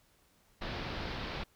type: low-pass noise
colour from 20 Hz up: pink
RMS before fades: -39 dBFS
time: 0.61-1.44 s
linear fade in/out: 10 ms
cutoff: 4800 Hz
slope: 48 dB/octave
effects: pink hiss -68 dBFS RMS until 1.55 s